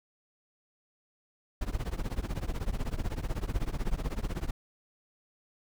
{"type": "noise with tremolo", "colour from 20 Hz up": "brown", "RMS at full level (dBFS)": -28, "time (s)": [1.61, 4.51], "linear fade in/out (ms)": 5, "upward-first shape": "triangle", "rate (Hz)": 16, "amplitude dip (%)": 100, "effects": []}